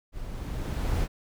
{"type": "noise with level ramp", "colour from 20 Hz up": "brown", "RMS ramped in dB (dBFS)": [-39, -24], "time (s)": [0.12, 1.08], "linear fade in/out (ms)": 50, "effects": []}